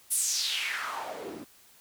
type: noise with band-pass filter sweep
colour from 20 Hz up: white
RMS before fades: -32 dBFS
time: 0.1-1.45 s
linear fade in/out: 20 ms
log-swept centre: 11000 to 240 Hz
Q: 3.8
effects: white hiss -58 dBFS RMS until 1.8 s